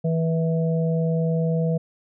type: harmonic tone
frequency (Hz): 163.2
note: E3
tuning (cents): -17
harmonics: 1 / 3 / 4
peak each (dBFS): -20 / -27 / -31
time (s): 0.04-1.78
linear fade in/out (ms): 10
effects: none